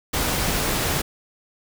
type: noise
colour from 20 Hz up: pink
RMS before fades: -23 dBFS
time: 0.13-1.02 s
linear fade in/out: 10 ms
effects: none